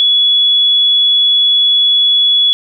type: tone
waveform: sine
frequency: 3390 Hz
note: G#7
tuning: 35 cents sharp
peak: -7 dBFS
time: 0-2.53 s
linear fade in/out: 0 ms
effects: none